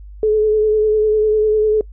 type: tone with vibrato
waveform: sine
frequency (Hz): 429.2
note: A4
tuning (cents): -43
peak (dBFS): -11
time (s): 0.23-1.81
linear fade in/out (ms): 2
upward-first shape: sine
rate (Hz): 10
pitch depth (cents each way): 25
effects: noise-tail reverb RT60 0.1 s tail -24 dB re dry + added 50 Hz sine -33 dBFS peak until 1.92 s